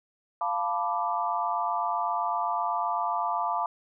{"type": "chord", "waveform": "sine", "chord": "B half-diminished seventh", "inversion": "second", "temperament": "equal", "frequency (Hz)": [698.5, 880, 987.8, 1174.7], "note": ["F5", "A5", "B5", "D6"], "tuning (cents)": [0, 0, 0, 0], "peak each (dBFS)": -31, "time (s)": [0.41, 3.66], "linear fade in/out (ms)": 2, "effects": []}